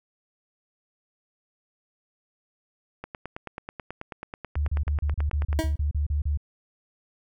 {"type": "click train", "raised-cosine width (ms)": 0.5, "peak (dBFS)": -20, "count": 24, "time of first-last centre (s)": [3.04, 5.529], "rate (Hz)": 9.24}
{"type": "tone bursts", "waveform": "sine", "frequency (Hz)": 73.42, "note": "D2", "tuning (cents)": 0, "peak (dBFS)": -22, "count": 12, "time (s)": [4.56, 6.374], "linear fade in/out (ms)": 5, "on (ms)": 120, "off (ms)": 34}
{"type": "tone with exponential decay", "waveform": "25% pulse", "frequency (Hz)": 320.2, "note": "D#4", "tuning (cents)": 50, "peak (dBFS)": -17, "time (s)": [5.59, 5.77], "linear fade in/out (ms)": 0, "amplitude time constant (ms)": 37}
{"effects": []}